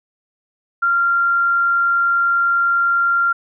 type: tone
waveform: sine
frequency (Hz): 1385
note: F6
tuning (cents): -15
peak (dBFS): -13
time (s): 0.82-3.33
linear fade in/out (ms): 10
effects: none